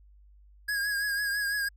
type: tone with vibrato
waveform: square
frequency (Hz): 1647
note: G#6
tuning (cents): -15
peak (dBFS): -28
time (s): 0.68-1.69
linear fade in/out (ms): 10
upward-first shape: triangle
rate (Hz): 6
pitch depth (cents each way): 49
effects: added 50 Hz sine -53 dBFS peak until 1.76 s